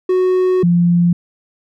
triangle / sine tone pair in turn, 368.9 / 173.4 Hz, F#4 / F3, -5 / -12 cents, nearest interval octave + minor second, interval 1307 cents, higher first, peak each -9 dBFS, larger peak neither, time 0.09-0.63 / 0.63-1.13 s, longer first, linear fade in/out 5 ms, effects none

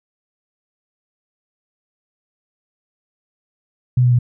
sine tone with pitch steps, 125.1 / 123.38 / 121.68 Hz, B2 / B2 / B2, +23 / -1 / -25 cents, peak -10 dBFS, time 3.97-4.189 s, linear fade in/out 5 ms, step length 73 ms, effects none

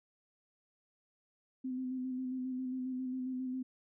sine tone with vibrato, 256.5 Hz, C4, 34 cents flat, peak -35 dBFS, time 1.64-3.63 s, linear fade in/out 10 ms, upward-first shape square, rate 7.4 Hz, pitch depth 21 cents each way, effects none

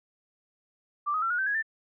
sine tone with pitch steps, 1174.7 / 1259 / 1349.4 / 1446.2 / 1550 / 1661.3 / 1780.5 Hz, D6 / D#6 / E6 / F#6 / G6 / G#6 / A6, 0 / +20 / +40 / -40 / -20 / 0 / +20 cents, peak -25 dBFS, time 1.06-1.627 s, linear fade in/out 20 ms, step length 81 ms, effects none

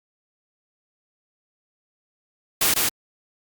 white noise with echo, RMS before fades -19 dBFS, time 2.61-2.74 s, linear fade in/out 5 ms, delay 150 ms, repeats 1, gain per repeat -2 dB, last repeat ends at 2.89 s, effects Opus 48 kbps

